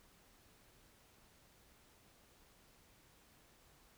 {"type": "silence", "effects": ["pink hiss -67 dBFS RMS until 3.97 s"]}